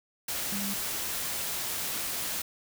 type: tone in noise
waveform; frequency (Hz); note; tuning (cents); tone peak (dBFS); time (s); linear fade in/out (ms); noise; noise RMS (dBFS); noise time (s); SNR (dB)
sine; 200; G3; +35; -34; 0.52-0.74; 5; white; -33; 0.28-2.42; -4
effects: none